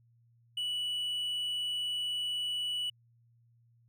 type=tone; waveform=triangle; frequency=2952 Hz; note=F#7; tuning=5 cents flat; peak=-30 dBFS; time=0.57-2.9 s; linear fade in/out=5 ms; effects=added 117 Hz sine -63 dBFS peak until 3.88 s